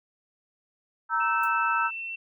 sine chord, E diminished, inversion second, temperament equal with one note detuned, 932.3 / 1318.5 / 1539.3 Hz, Bb5 / E6 / G6, 0 / 0 / -32 cents, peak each -28 / -25 / -29 dBFS, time 1.09-1.91 s, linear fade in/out 50 ms
sine tone with pitch glide, 2638 to 2697 Hz, E7 to E7, +1 to +39 cents, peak -32 dBFS, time 1.2-2.16 s, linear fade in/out 10 ms, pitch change +38 cents, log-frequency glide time 1.81-2 s
violet noise with exponential decay, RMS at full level -38 dBFS, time 1.43-1.53 s, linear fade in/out 5 ms, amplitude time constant 20 ms
effects none

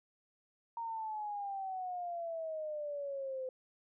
sine exponential sweep, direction down, 932.3 to 512 Hz, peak -37 dBFS, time 0.77-3.49 s, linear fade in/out 2 ms, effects none

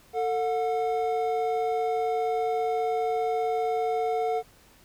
triangle tone pair together, 447.5 / 726.3 Hz, A4 / F#5, +29 / -32 cents, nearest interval minor sixth, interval 839 cents, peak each -25 dBFS, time 0.13-4.43 s, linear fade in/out 50 ms, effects pink hiss -57 dBFS RMS until 4.84 s

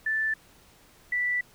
sine tone pair in turn, 1760 / 1968.6 Hz, A6 / B6, 0 / -6 cents, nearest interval major second, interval 194 cents, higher second, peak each -24 dBFS, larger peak neither, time 0.06-0.34 / 1.12-1.41 s, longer second, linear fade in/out 5 ms, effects pink hiss -57 dBFS RMS until 1.54 s

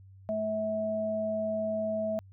sine tone pair together, 216.4 / 648 Hz, A3 / E5, -29 / -30 cents, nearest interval octave + perfect fifth, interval 1899 cents, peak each -35 / -29 dBFS, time 0.29-2.19 s, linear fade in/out 0 ms, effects added 96 Hz sine -50 dBFS peak until 2.32 s

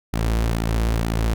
sawtooth tone with flanger, 56.1 Hz, A1, 34 cents sharp, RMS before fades -21 dBFS, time 0.13-1.34 s, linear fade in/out 5 ms, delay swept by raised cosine 1.8 to 7.5 ms, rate 2.1 Hz, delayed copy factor -0.55, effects none

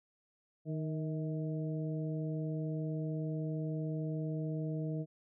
harmonic tone with a mistuned harmonic, 155.56 Hz, D#3, in tune, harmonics 1 / 2 / 3 / 4, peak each -35 / -41 / -45 / -47 dBFS, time 0.65-5.06 s, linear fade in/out 50 ms, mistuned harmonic 4, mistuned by +47 cents, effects none

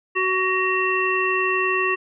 harmonic tone with a mistuned harmonic, 374 Hz, F#4, 19 cents sharp, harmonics 1 / 3 / 5 / 7, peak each -24 / -24 / -24 / -24 dBFS, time 0.15-1.96 s, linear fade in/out 20 ms, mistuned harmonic 7, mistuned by +60 cents, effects none

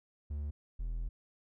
triangle tone pair in turn, 73.42 / 41.21 Hz, D2 / E1, 0 / 0 cents, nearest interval minor seventh, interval 1000 cents, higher first, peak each -33 / -32 dBFS, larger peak second, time 0.3-0.51 / 0.79-1.09 s, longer second, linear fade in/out 10 ms, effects none

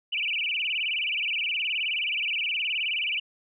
sine tone with vibrato, 2637 Hz, E7, in tune, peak -25 dBFS, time 0.12-3.2 s, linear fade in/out 10 ms, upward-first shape sine, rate 19 Hz, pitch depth 240 cents each way, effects none

